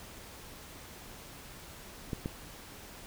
clicks, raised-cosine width 3 ms, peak -21 dBFS, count 2, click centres 2.132 / 2.259 s, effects pink hiss -49 dBFS RMS until 3.06 s

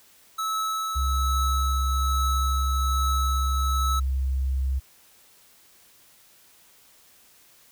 square tone with tremolo, 1301 Hz, E6, 23 cents flat, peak -25 dBFS, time 0.38-4 s, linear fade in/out 10 ms, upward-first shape triangle, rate 1.2 Hz, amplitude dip 35%
sine tone, 66.1 Hz, C2, 18 cents sharp, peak -22 dBFS, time 0.95-4.8 s, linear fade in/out 20 ms
effects white hiss -56 dBFS RMS until 7.71 s

